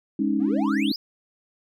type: chord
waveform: sine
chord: Ab suspended fourth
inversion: none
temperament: just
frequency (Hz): 207.7 / 276.9 / 311.5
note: Ab3 / Db4 / Eb4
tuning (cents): 0 / -2 / +2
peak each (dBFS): -25 / -24 / -25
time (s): 0.19-0.92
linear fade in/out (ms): 5
type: exponential sweep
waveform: triangle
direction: up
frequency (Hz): 227.4 to 5274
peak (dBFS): -27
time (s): 0.4-0.96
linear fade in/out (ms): 2
effects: none